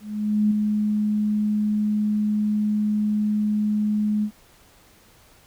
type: tone with ADSR envelope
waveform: sine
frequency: 210.8 Hz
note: G#3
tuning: 26 cents sharp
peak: -15 dBFS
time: 0-4.31 s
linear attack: 510 ms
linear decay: 5 ms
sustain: -4 dB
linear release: 78 ms
effects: pink hiss -54 dBFS RMS until 5.46 s